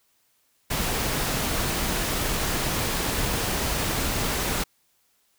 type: noise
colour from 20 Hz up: pink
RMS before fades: -26 dBFS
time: 0.7-4.64 s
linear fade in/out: 10 ms
effects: white hiss -67 dBFS RMS until 5.38 s